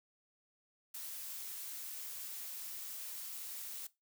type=noise; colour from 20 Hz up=blue; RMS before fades=-45 dBFS; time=0.94-3.87 s; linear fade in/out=5 ms; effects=noise-tail reverb RT60 0.2 s tail -18 dB re dry